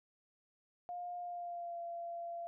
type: tone with pitch glide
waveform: sine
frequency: 708 to 684.7 Hz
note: F5 to F5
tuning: +23 to -34 cents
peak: -40 dBFS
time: 0.89-2.47 s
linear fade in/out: 0 ms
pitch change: -57 cents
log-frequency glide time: 1.19-1.8 s
effects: none